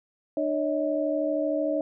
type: tone cluster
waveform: sine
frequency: 300.4 / 561 / 634 Hz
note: D4 / C#5 / D#5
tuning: +39 / +21 / +32 cents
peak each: -28 dBFS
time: 0.37-1.81 s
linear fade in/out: 2 ms
effects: none